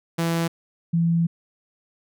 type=tone pair in turn; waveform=sawtooth / sine; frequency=166.8 / 167.77 Hz; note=E3 / E3; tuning=+21 / +31 cents; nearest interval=unison; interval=10 cents; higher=second; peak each=-17 dBFS; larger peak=neither; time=0.18-0.48 / 0.93-1.27 s; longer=second; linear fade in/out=10 ms; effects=none